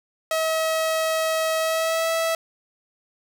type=tone with pitch glide; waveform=sawtooth; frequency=641 to 654.5 Hz; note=E5 to E5; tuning=-49 to -13 cents; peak=-17 dBFS; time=0.31-2.35 s; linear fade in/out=2 ms; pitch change=+36 cents; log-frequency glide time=1.58-2.1 s; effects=none